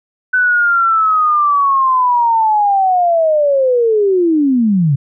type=linear sweep; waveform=sine; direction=down; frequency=1510 to 130.81 Hz; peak=-9 dBFS; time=0.33-4.96 s; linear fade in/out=10 ms; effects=none